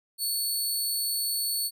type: tone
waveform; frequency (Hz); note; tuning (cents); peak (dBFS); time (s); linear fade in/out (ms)
15% pulse; 4435; C#8; 0; -20; 0.18-1.71; 50
effects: none